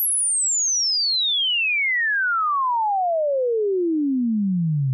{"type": "exponential sweep", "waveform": "sine", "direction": "down", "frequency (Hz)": [11840, 127.2], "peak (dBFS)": -18, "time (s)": [0, 4.93], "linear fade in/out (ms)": 0, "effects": []}